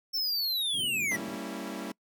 square linear sweep, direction down, 5420 to 1888 Hz, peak -28 dBFS, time 0.13-1.17 s, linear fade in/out 20 ms
white band-pass noise, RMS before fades -45 dBFS, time 0.72-1.38 s, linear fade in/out 50 ms, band 110 to 330 Hz, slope 24 dB/octave
sawtooth chord, G diminished seventh, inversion none, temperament equal with one note detuned, 196 / 229.7 / 277.2 / 329.6 Hz, G3 / Bb3 / Db4 / Fb4, 0 / -25 / 0 / 0 cents, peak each -37 dBFS, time 1.11-1.92 s, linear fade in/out 5 ms
effects noise-tail reverb RT60 0.1 s tail -25 dB re dry

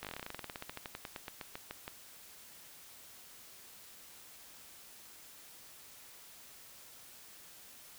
slowing click train, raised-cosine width 0.3 ms, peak -25 dBFS, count 28, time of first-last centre 0.03-1.879 s, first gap 18 ms, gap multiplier 1.09, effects white hiss -55 dBFS RMS until 7.98 s

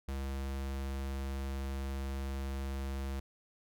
square tone, 67.8 Hz, C#2, 38 cents flat, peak -36 dBFS, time 0.08-3.2 s, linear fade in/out 5 ms, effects none

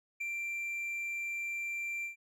triangle tone with ADSR envelope, 2359 Hz, D7, 7 cents sharp, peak -30 dBFS, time 0.2-2.16 s, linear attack 14 ms, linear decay 3 ms, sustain -3 dB, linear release 120 ms, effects none

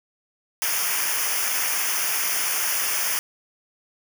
white noise with comb filter, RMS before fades -24 dBFS, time 0.62-3.19 s, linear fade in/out 0 ms, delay 0.25 ms, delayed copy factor -0.9, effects none

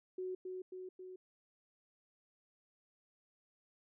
sine tone with echo, 370 Hz, F#4, in tune, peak -38 dBFS, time 0.18-0.35 s, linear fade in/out 5 ms, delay 270 ms, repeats 3, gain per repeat -3 dB, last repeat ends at 1.16 s, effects none

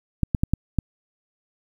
clicks, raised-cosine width 5 ms, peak -7 dBFS, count 5, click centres 0.233 / 0.348 / 0.435 / 0.536 / 0.787 s, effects 8-bit

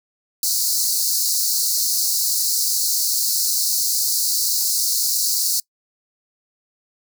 pink high-pass noise, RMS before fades -20 dBFS, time 0.43-5.6 s, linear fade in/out 2 ms, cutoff 4200 Hz, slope 96 dB/octave, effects noise-tail reverb RT60 0.1 s tail -25 dB re dry

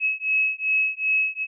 sine beating tone pair, 2570 / 2572.6 Hz, E7 / E7, -45 / -43 cents, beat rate 2.6 Hz, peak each -23 dBFS, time 0-1.47 s, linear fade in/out 50 ms, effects none

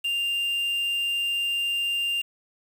triangle tone with quantisation, 2794 Hz, F7, in tune, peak -22 dBFS, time 0.04-2.22 s, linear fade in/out 10 ms, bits 7, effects none

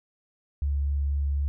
sine tone with vibrato, 70.8 Hz, C#2, 37 cents sharp, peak -23 dBFS, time 0.62-1.48 s, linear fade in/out 0 ms, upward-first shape sine, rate 4.1 Hz, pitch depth 8 cents each way, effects none

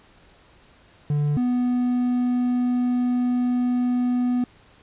triangle tone pair in turn, 146.83 / 246.9 Hz, D3 / B3, 0 / 0 cents, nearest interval major sixth, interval 900 cents, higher second, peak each -17 dBFS, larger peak neither, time 1.1-1.37 / 1.37-4.44 s, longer second, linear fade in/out 2 ms, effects pink hiss -54 dBFS RMS until 4.82 s + resampled to 8000 Hz

